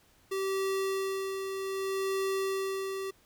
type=tone with tremolo; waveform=square; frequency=386.5 Hz; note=G4; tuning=24 cents flat; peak=-29 dBFS; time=0.31-3.11 s; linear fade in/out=10 ms; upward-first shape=sine; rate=0.64 Hz; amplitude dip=45%; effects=pink hiss -64 dBFS RMS until 3.25 s

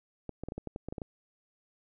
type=clicks; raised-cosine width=2 ms; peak=-24 dBFS; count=11; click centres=0.293 / 0.436 / 0.486 / 0.521 / 0.58 / 0.673 / 0.761 / 0.886 / 0.925 / 0.982 / 1.018 s; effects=none

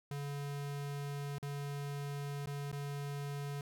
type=tone with dropouts; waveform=square; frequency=142.5 Hz; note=C#3; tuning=48 cents sharp; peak=-39 dBFS; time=0.11-3.61 s; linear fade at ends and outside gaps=2 ms; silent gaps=1.384-1.427 / 2.459-2.471 / 2.716-2.727 s; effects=none

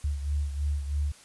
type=beating tone pair; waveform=sine; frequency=72 / 75.1 Hz; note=D2 / D2; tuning=-34 / +39 cents; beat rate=3.1 Hz; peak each=-27 / -34 dBFS; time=0.04-1.12 s; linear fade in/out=5 ms; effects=white hiss -53 dBFS RMS until 1.24 s + resampled to 24000 Hz

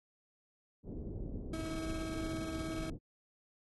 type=low-pass noise; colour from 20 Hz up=pink; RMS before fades=-42 dBFS; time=0.83-2.99 s; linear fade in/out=50 ms; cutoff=430 Hz; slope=24 dB/octave
type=tone with tremolo; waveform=35% pulse; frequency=321.5 Hz; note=E4; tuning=43 cents flat; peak=-36 dBFS; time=1.53-2.9 s; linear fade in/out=5 ms; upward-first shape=sine; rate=17 Hz; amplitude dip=25%
effects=AAC 32 kbps

